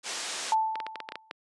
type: low-pass noise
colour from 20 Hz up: white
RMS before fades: -35 dBFS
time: 0.03-0.55 s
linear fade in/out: 50 ms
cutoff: 7900 Hz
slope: 24 dB/octave
type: tone with exponential decay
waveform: sine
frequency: 880 Hz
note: A5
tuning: in tune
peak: -19 dBFS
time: 0.52-1.31 s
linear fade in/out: 1 ms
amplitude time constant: 170 ms
type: clicks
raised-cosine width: 0.3 ms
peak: -18 dBFS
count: 9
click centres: 0.756 / 0.802 / 0.866 / 0.957 / 1.003 / 1.089 / 1.121 / 1.156 / 1.311 s
effects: high-pass 400 Hz 12 dB/octave + resampled to 24000 Hz